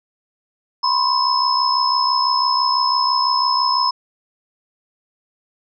sine tone cluster, 991 / 1057 / 5200 Hz, B5 / C6 / E8, +6 / +17 / -24 cents, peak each -19 dBFS, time 0.83-3.91 s, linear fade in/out 10 ms, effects none

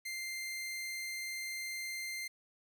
sawtooth tone, 2093 Hz, C7, in tune, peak -35 dBFS, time 0.05-2.28 s, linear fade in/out 10 ms, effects 11-bit

